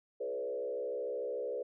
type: tone with frequency modulation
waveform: sine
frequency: 493.9 Hz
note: B4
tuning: in tune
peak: -34 dBFS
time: 0.2-1.63 s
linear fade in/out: 10 ms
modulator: 66.8 Hz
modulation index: 1.2
effects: none